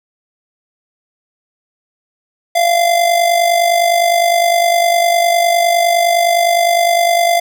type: tone with amplitude modulation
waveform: square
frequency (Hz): 689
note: F5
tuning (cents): -24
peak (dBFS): -8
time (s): 2.55-7.4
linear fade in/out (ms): 10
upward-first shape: sine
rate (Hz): 49.8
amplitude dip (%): 55
effects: none